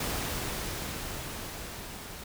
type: noise with level ramp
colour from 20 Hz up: pink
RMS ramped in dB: -32 to -43 dBFS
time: 0-2.24 s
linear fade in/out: 5 ms
effects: none